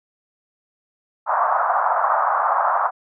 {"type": "band-pass noise", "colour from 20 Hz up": "white", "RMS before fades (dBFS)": -19, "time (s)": [1.26, 2.91], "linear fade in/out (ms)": 50, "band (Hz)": [660, 1300], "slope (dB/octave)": 48, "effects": []}